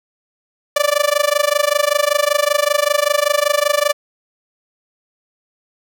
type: tone with amplitude modulation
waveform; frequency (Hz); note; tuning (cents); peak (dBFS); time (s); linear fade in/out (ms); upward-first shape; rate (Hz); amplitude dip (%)
sawtooth; 585; D5; -7; -6; 0.76-3.93; 5; sine; 25.2; 95
effects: none